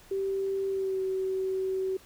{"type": "tone with pitch glide", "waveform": "sine", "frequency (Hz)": [389, 379.2], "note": ["G4", "F#4"], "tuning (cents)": [-13, 43], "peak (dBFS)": -27, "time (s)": [0.11, 1.97], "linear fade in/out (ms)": 5, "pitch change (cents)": -44, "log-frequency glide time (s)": [0.68, 1.01], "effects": ["pink hiss -55 dBFS RMS until 2.05 s"]}